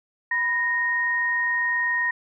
sine tone pair together, 988 / 1860.5 Hz, B5 / A#6, 0 / -4 cents, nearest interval major seventh, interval 1096 cents, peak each -30 / -21 dBFS, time 0.31-2.11 s, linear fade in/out 5 ms, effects none

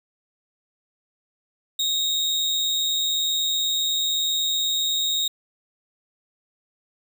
35% pulse tone with amplitude modulation, 3742 Hz, A#7, 6 cents sharp, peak -17 dBFS, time 1.79-5.28 s, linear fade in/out 5 ms, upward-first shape sine, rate 161 Hz, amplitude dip 40%, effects none

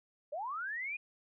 sine linear sweep, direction up, 546 to 2489 Hz, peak -36 dBFS, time 0.32-0.97 s, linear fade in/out 10 ms, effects none

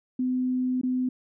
sine tone with dropouts, 254 Hz, B3, 49 cents sharp, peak -23 dBFS, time 0.19-1.09 s, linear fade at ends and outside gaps 5 ms, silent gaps 0.814-0.833 s, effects none

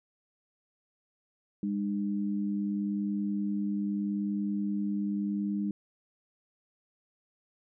sine tone pair together, 202.3 / 303.1 Hz, G#3 / D#4, -45 / -45 cents, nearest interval perfect fifth, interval 700 cents, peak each -29 / -35 dBFS, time 1.63-5.71 s, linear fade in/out 2 ms, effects none

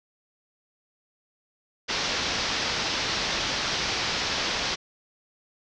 white low-pass noise, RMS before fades -28 dBFS, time 1.88-4.76 s, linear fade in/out 20 ms, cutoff 5700 Hz, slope 48 dB/octave, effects none

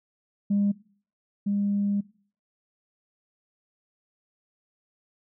sine tone pair in turn, 202.2 / 202.2 Hz, G#3 / G#3, -46 / -46 cents, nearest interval unison, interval 0 cents, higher neither, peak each -19 / -22 dBFS, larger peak first, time 0.5-0.72 / 1.46-2.01 s, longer second, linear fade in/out 10 ms, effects noise-tail reverb RT60 0.5 s tail -22 dB re dry + tanh soft clip ceiling -17 dBFS

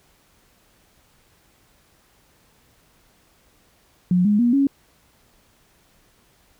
sine tone with pitch steps, 179.6 / 207.5 / 239.7 / 277 Hz, F3 / G#3 / A#3 / C#4, +49 / -1 / +48 / -1 cents, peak -14 dBFS, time 4.11-4.67 s, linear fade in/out 2 ms, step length 140 ms, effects pink hiss -59 dBFS RMS until 6.59 s

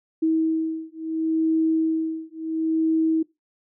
sine beating tone pair, 320.6 / 321.32 Hz, E4 / E4, -48 / -44 cents, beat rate 0.72 Hz, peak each -23 dBFS, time 0.22-3.23 s, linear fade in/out 10 ms, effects noise-tail reverb RT60 0.2 s tail -21 dB re dry

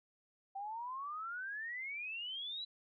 sine exponential sweep, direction up, 770 to 3993 Hz, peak -40 dBFS, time 0.55-2.65 s, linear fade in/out 10 ms, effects none

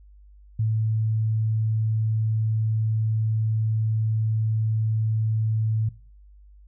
sine tone, 110 Hz, A2, in tune, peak -20 dBFS, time 0.59-5.89 s, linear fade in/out 5 ms, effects noise-tail reverb RT60 0.4 s tail -19 dB re dry + added 50 Hz sine -47 dBFS peak until 6.67 s

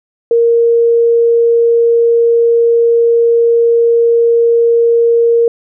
sine tone, 466.2 Hz, A#4, in tune, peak -6 dBFS, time 0.31-5.48 s, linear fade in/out 2 ms, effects none

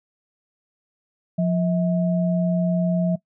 sine tone pair together, 176.1 / 641.8 Hz, F3 / E5, +15 / -46 cents, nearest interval octave + minor seventh, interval 2239 cents, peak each -18 / -26 dBFS, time 1.38-3.16 s, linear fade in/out 10 ms, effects noise-tail reverb RT60 0.1 s tail -19 dB re dry

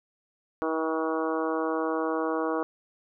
harmonic tone, 160 Hz, D#3, 49 cents sharp, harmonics 2 / 3 / 4 / 5 / 6 / 7 / 8 / 9, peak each -30 / -30 / -34 / -37 / -38 / -34 / -40 / -40 dBFS, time 0.62-2.63 s, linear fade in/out 0 ms, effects none

